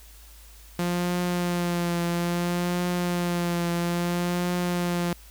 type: tone with vibrato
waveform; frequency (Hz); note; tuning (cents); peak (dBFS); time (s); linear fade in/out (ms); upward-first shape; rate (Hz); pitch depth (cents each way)
sawtooth; 174.61; F3; 0; -20; 0.79-5.13; 2; triangle; 0.6; 31
effects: added 53 Hz sine -47 dBFS peak until 5.3 s + white hiss -52 dBFS RMS until 5.3 s